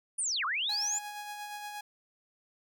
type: linear two-way sweep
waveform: sine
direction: down then up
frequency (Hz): 9810 to 1029 to 7370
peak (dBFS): -29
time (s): 0.18-0.99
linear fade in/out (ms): 10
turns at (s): 0.45
type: tone with tremolo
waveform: sawtooth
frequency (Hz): 830.6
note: G#5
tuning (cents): 0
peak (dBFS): -34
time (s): 0.69-1.81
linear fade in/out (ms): 5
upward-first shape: sine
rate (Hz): 8.5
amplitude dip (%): 35
effects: none